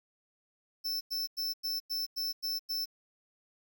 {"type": "tone bursts", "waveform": "square", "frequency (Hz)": 5310, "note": "E8", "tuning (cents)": 12, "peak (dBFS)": -32, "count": 8, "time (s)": [0.84, 2.858], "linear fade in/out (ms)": 20, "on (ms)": 170, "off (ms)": 94, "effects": ["11-bit"]}